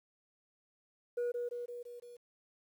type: tone with echo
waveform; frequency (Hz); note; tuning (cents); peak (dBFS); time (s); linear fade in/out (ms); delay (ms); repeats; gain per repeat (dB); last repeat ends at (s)
sine; 482.6; B4; -40; -29; 1.17-1.32; 10; 170; 5; -4; 2.17
effects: tanh soft clip ceiling -31 dBFS + 11-bit